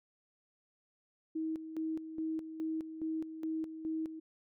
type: tone with tremolo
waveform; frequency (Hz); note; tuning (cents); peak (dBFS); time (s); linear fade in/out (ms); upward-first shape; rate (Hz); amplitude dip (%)
sine; 318.6; D#4; +41; -33; 1.35-4.2; 10; square; 2.4; 65
effects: none